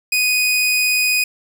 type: tone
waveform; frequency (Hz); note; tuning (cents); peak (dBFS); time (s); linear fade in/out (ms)
sawtooth; 2489; D#7; 0; -11; 0.12-1.24; 5
effects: none